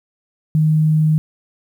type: tone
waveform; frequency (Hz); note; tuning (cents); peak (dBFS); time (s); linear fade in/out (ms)
sine; 155.5; D#3; -1; -11; 0.55-1.18; 0
effects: 8-bit